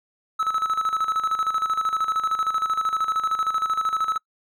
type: tone with tremolo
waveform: triangle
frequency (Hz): 1300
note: E6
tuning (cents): -24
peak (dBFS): -17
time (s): 0.39-4.18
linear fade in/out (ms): 10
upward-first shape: square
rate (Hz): 13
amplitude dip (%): 65
effects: noise-tail reverb RT60 0.1 s tail -25 dB re dry